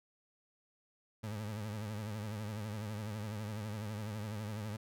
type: tone with vibrato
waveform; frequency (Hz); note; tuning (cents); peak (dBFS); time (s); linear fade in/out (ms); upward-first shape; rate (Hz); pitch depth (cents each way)
30% pulse; 106.2; G#2; +39; -36; 1.23-4.77; 10; triangle; 12; 100
effects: none